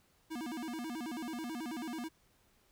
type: tone with vibrato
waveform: square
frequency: 277.2 Hz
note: C#4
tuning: in tune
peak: -39 dBFS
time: 0.3-2.09 s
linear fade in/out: 20 ms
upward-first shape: square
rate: 9.2 Hz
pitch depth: 250 cents each way
effects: pink hiss -70 dBFS RMS until 2.71 s